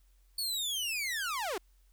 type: linear sweep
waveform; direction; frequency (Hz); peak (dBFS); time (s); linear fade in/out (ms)
sawtooth; down; 4494 to 329.6; -29; 0.38-1.58; 5
effects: added 45 Hz sine -61 dBFS peak until 1.92 s + white hiss -74 dBFS RMS until 1.92 s